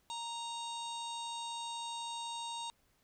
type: harmonic tone with a mistuned harmonic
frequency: 932 Hz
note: A#5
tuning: 1 cent flat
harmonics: 1 / 3 / 4 / 5 / 6 / 7 / 8 / 9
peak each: -41 / -52 / -44 / -56 / -58 / -54 / -58 / -51 dBFS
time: 0.1-2.7 s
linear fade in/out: 0 ms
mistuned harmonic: 5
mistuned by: -40 cents
effects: pink hiss -73 dBFS RMS until 3.03 s